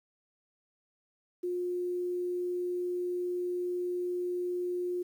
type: tone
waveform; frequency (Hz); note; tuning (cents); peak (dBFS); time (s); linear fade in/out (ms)
sine; 356.8; F4; +37; -30; 1.43-5.03; 10
effects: 10-bit